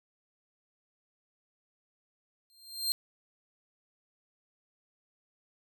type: tone with exponential growth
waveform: sawtooth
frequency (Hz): 4181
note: C8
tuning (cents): -2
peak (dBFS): -22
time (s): 2.5-2.92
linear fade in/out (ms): 0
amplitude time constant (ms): 90
effects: none